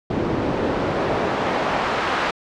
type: noise with band-pass filter sweep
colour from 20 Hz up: pink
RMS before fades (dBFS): -22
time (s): 0.1-2.31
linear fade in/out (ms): 5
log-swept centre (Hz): 280 to 1200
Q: 0.79
effects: low-pass 5000 Hz 12 dB/octave